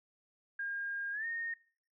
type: tone with pitch glide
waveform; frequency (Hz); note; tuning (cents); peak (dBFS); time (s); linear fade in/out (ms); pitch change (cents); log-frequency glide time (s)
sine; 1615 to 1844.5; G#6 to A#6; -49 to -19; -35; 0.59-1.54; 5; +230; 1.12-1.26
effects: noise-tail reverb RT60 0.5 s tail -22 dB re dry